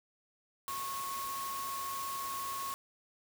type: tone in noise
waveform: sine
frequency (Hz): 1096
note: C#6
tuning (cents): -20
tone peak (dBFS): -37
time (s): 0.68-2.74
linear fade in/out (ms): 0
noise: white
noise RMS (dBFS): -43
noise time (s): 0.68-2.74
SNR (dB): +3
effects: none